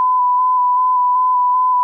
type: tone with vibrato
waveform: sine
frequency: 1000 Hz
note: B5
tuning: 21 cents sharp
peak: -11 dBFS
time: 0-1.83 s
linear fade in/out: 0 ms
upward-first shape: square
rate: 2.6 Hz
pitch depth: 14 cents each way
effects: none